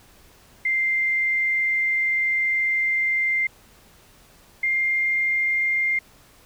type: tone pair in turn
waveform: sine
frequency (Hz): 2093 / 2109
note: C7 / C7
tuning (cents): 0 / +13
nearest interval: unison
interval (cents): 13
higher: second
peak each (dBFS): -19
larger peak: neither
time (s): 0.65-3.47 / 4.63-5.99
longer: first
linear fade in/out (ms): 5
effects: pink hiss -53 dBFS RMS until 6.45 s